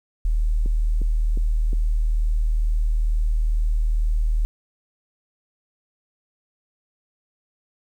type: tone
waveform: sine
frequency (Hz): 38.89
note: D#1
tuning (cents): 0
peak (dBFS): -17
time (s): 0.25-4.45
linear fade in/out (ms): 0
type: click train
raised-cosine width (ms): 3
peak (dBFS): -21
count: 4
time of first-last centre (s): 0.66-1.731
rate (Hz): 2.8
effects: 9-bit